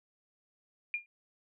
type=tone with exponential decay; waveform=sine; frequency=2408 Hz; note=D7; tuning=43 cents sharp; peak=-27 dBFS; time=0.94-1.06 s; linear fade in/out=1 ms; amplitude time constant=26 ms; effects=none